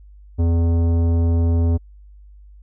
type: tone with tanh clipping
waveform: sine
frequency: 84 Hz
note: E2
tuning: 33 cents sharp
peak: -16 dBFS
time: 0.38-1.78 s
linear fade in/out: 20 ms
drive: 14 dB
effects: added 50 Hz sine -41 dBFS peak until 2.62 s